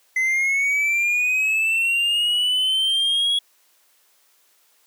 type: linear sweep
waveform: triangle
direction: up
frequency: 2037 to 3344 Hz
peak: -16 dBFS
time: 0.16-3.39 s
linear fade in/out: 5 ms
effects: white hiss -60 dBFS RMS until 4.86 s + high-pass 400 Hz 12 dB/octave